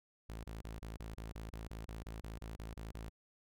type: tone bursts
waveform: sawtooth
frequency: 55 Hz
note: A1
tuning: in tune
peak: -40 dBFS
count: 16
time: 0.29-3.095 s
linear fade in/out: 5 ms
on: 150 ms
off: 27 ms
effects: none